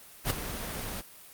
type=noise with ADSR envelope; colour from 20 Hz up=pink; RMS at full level=-25 dBFS; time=0.24-1.02 s; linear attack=66 ms; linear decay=4 ms; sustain=-11 dB; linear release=24 ms; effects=white hiss -51 dBFS RMS until 1.33 s + Opus 32 kbps